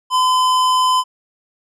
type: tone with hard clipping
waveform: sine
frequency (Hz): 1018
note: C6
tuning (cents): -48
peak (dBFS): -14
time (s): 0.1-1.04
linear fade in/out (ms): 50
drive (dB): 15
effects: none